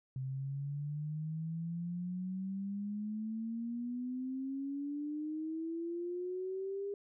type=exponential sweep; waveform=sine; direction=up; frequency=130 to 405.2 Hz; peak=-36 dBFS; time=0.16-6.94 s; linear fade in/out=2 ms; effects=none